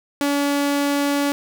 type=tone; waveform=sawtooth; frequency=284.8 Hz; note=C#4; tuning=47 cents sharp; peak=-14 dBFS; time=0.21-1.32 s; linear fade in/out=0 ms; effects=none